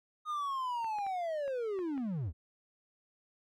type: linear sweep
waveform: triangle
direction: down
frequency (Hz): 1244.5 to 65.41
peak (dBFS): -31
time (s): 0.25-2.33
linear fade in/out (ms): 50
type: clicks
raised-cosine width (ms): 0.5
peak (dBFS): -35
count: 6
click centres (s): 0.845 / 0.986 / 1.066 / 1.479 / 1.79 / 1.978
effects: none